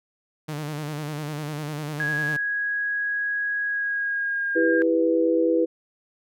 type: tone with vibrato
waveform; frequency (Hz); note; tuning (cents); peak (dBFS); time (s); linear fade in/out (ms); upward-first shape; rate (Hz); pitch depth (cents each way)
sawtooth; 150; D3; +37; -25; 0.48-2.37; 10; square; 10; 56
type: tone with pitch glide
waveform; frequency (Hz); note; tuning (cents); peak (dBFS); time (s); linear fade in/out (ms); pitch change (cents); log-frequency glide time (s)
sine; 1657 to 1613.6; G#6 to G6; -4 to +50; -23; 2-4.82; 0; -46; 3.65-4.6
type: chord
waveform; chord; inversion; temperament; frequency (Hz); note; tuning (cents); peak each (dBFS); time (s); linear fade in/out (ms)
sine; E minor; none; equal with one note detuned; 329.6 / 399.1 / 493.9; E4 / G4 / B4; 0 / +31 / 0; -21 / -27 / -21; 4.55-5.66; 20
effects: none